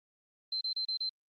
sine tone bursts, 4104 Hz, C8, 34 cents flat, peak -31 dBFS, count 5, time 0.52-1.094 s, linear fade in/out 5 ms, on 90 ms, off 31 ms, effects Opus 24 kbps

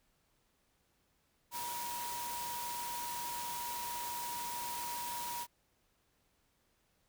sine tone in noise, 957 Hz, A#5, 45 cents sharp, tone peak -40 dBFS, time 1.51-5.47 s, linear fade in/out 50 ms, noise white, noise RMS -43 dBFS, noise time 1.51-5.47 s, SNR 0 dB, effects pink hiss -75 dBFS RMS until 7.08 s

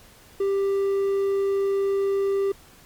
triangle tone, 394.1 Hz, G4, 9 cents sharp, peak -18 dBFS, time 0.4-2.52 s, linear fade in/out 5 ms, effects pink hiss -51 dBFS RMS until 2.85 s + MP3 96 kbps

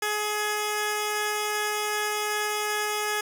10% pulse tone pair together, 420.9 / 1681 Hz, G#4 / G#6, +23 / +20 cents, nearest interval 2 octaves, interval 2397 cents, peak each -18 / -25 dBFS, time 0.02-3.21 s, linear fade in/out 5 ms, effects none

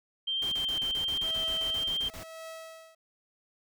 sine tone with vibrato, 3148 Hz, G7, 7 cents sharp, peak -28 dBFS, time 0.27-2.09 s, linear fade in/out 10 ms, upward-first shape triangle, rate 1.3 Hz, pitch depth 10 cents each way
pink noise bursts, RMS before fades -43 dBFS, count 14, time 0.42-2.234 s, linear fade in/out 2 ms, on 98 ms, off 34 ms
sawtooth tone with tremolo, 648 Hz, E5, 30 cents flat, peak -36 dBFS, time 1.23-2.95 s, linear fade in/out 5 ms, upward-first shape triangle, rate 1 Hz, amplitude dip 95%
effects none

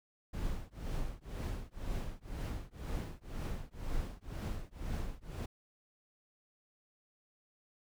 brown noise with tremolo, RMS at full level -35 dBFS, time 0.33-5.46 s, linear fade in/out 10 ms, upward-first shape triangle, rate 2 Hz, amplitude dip 100%, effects none

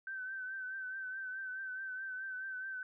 sine tone with vibrato, 1536 Hz, G6, 36 cents flat, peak -39 dBFS, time 0.07-2.83 s, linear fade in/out 2 ms, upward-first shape triangle, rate 4.7 Hz, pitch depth 47 cents each way, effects none

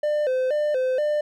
triangle tone with vibrato, 554.4 Hz, C#5, in tune, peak -18 dBFS, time 0.03-1.21 s, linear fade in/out 5 ms, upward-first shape square, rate 2.1 Hz, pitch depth 130 cents each way, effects none

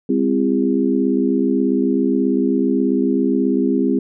harmonic tone with a mistuned harmonic, 67.5 Hz, C#2, 45 cents flat, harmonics 3 / 4 / 5 / 6, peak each -21 / -17 / -21 / -22 dBFS, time 0.09-3.99 s, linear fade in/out 5 ms, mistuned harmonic 4, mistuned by -60 cents, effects none

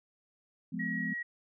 sine chord, F diminished, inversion none, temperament just, 174.61 / 209.5 / 251.4 Hz, F3 / Ab3 / Cb4, 0 / +15 / +31 cents, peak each -38 dBFS, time 0.72-1.14 s, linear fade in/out 10 ms
sine tone, 1907 Hz, A#6, 39 cents sharp, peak -34 dBFS, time 0.79-1.23 s, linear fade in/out 10 ms
effects none

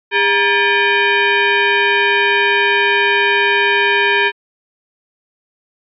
sine tone with frequency modulation, 404.9 Hz, G#4, 44 cents flat, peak -10 dBFS, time 0.11-4.32 s, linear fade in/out 50 ms, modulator 675 Hz, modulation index 3.8, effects MP3 64 kbps

